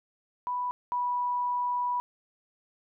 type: tone pair in turn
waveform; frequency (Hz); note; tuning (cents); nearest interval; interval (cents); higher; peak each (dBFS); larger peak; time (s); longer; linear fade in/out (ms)
sine; 987.8 / 980.4; B5 / B5; 0 / -13; unison; 13; first; -28 / -26; second; 0.47-0.71 / 0.92-2; second; 0
effects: none